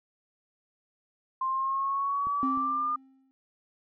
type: exponential sweep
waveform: sine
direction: up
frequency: 1046.5 to 1214 Hz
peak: -26 dBFS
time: 1.41-2.96 s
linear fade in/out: 5 ms
type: clicks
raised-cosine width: 3 ms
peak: -32 / -36 dBFS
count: 2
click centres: 2.27 / 2.574 s
type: tone with exponential decay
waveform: triangle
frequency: 265.7 Hz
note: C4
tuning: 27 cents sharp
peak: -24 dBFS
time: 2.43-3.31 s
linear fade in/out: 0 ms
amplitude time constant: 190 ms
effects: none